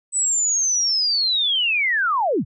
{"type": "linear sweep", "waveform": "sine", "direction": "down", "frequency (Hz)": [8080, 78], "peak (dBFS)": -17, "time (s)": [0.12, 2.45], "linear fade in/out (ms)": 50, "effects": []}